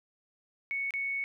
sine tone with dropouts, 2217 Hz, C#7, in tune, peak -30 dBFS, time 0.71-1.24 s, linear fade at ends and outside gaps 0 ms, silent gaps 0.907-0.938 s, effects 12-bit

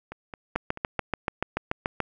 two click trains, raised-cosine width 0.5 ms, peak -22 / -10 dBFS, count 5 / 11, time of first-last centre 0.12-0.991 / 0.56-2.003 s, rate 4.59 / 6.93 Hz, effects none

